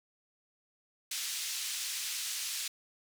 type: band-pass noise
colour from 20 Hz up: white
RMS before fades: -37 dBFS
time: 1.11-2.68 s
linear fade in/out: 5 ms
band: 2600 to 7900 Hz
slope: 12 dB/octave
effects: none